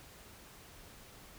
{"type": "silence", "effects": ["pink hiss -55 dBFS RMS until 1.38 s"]}